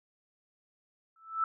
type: tone with exponential growth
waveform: sine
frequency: 1318.5 Hz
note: E6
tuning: in tune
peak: -23 dBFS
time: 1.16-1.44 s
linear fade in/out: 2 ms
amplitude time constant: 59 ms
effects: none

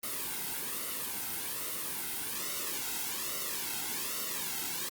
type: noise with flanger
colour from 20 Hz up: white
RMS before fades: -36 dBFS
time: 0.03-4.89 s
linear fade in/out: 5 ms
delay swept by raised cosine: 1.2 to 1.73 ms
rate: 1.2 Hz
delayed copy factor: -0.75
effects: Opus 32 kbps

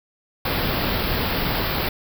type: band-stop noise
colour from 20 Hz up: pink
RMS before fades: -23 dBFS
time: 0.45-1.89 s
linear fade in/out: 5 ms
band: 5100 to 12000 Hz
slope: 96 dB/octave
effects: none

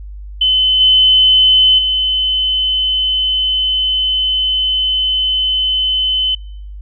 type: tone with level steps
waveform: sine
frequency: 3040 Hz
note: F#7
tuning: 46 cents sharp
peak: -9 / -6 / -12 dBFS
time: 0.41-6.35 s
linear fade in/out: 5 ms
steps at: 0.8 / 1.78 s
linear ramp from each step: 10 ms
effects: noise-tail reverb RT60 0.7 s tail -25 dB re dry + added 50 Hz sine -27 dBFS peak until 6.81 s

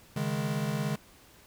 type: chord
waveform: square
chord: C# suspended second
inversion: none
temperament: equal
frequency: 138.59 / 155.56 / 207.7 Hz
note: C#3 / D#3 / G#3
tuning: 0 / 0 / 0 cents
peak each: -34 dBFS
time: 0.16-0.96 s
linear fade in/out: 5 ms
effects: pink hiss -57 dBFS RMS until 1.46 s

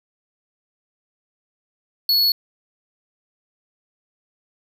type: tone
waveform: square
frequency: 4385 Hz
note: C#8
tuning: 20 cents flat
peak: -15 dBFS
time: 2.09-2.32 s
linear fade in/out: 2 ms
effects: none

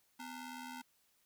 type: ring-modulated tone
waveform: sawtooth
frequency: 583 Hz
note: D5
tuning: 13 cents flat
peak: -38 dBFS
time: 0.19-0.82 s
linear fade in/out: 10 ms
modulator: 331 Hz
effects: white hiss -74 dBFS RMS until 1.25 s

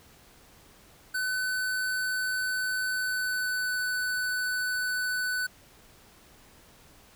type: tone with pitch glide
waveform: square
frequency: 1509 to 1497.7 Hz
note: F#6 to F#6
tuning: +34 to +21 cents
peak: -28 dBFS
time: 1.14-5.47 s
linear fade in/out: 10 ms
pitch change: -13 cents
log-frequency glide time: 2.91-3.77 s
effects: pink hiss -56 dBFS RMS until 7.15 s

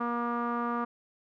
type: tone with low-pass filter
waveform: sawtooth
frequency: 237.7 Hz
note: A#3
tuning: 34 cents sharp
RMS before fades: -31 dBFS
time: 0-0.85 s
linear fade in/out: 10 ms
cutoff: 1200 Hz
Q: 5.1
effects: none

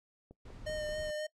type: click train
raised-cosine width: 2 ms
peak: -38 dBFS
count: 4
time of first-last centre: 0.31-0.891 s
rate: 5.16 Hz
type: noise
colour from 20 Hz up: brown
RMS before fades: -47 dBFS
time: 0.45-1.11 s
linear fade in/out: 5 ms
type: tone with vibrato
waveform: square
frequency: 610 Hz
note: D#5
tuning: 34 cents flat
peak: -36 dBFS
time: 0.66-1.27 s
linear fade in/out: 10 ms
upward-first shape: sine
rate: 3.7 Hz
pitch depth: 18 cents each way
effects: noise-tail reverb RT60 0.1 s tail -20 dB re dry + low-pass 8000 Hz 12 dB/octave

